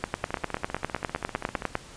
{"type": "two click trains", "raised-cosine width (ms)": 0.5, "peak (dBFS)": [-10, -18], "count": [18, 22], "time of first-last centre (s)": [[0.04, 1.754], [0.24, 1.622]], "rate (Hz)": [9.92, 15.2], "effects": ["pink hiss -47 dBFS RMS until 1.96 s", "resampled to 22050 Hz"]}